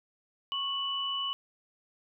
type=tone pair together; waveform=sine; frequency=1100 / 2967 Hz; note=C#6 / F#7; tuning=-14 / +4 cents; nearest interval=octave + perfect fourth; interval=1718 cents; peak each=-36 / -31 dBFS; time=0.52-1.33 s; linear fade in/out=0 ms; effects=none